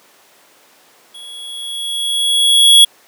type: tone with level ramp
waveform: square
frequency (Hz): 3343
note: G#7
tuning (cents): +11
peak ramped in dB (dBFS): -33 to -3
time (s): 1.14-2.85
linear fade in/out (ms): 10
effects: pink hiss -48 dBFS RMS until 3.07 s + high-pass 400 Hz 12 dB/octave